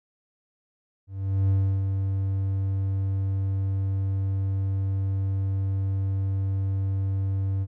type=tone with ADSR envelope; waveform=triangle; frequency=96.9 Hz; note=G2; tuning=20 cents flat; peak=-16 dBFS; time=1.07-7.67 s; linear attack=420 ms; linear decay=330 ms; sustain=-5 dB; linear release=48 ms; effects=none